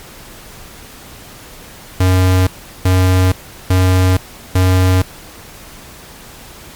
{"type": "tone bursts", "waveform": "square", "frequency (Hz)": 92.5, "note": "F#2", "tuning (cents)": 0, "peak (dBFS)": -9, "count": 4, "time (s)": [2, 5.02], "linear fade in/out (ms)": 5, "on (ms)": 470, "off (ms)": 380, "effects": ["pink hiss -36 dBFS RMS until 6.75 s", "MP3 96 kbps"]}